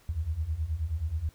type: beating tone pair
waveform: sine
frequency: 73.6 / 83 Hz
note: D2 / E2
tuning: +4 / +12 cents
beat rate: 9.4 Hz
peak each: -33 / -30 dBFS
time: 0.09-1.29 s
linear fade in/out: 0 ms
effects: pink hiss -61 dBFS RMS until 1.34 s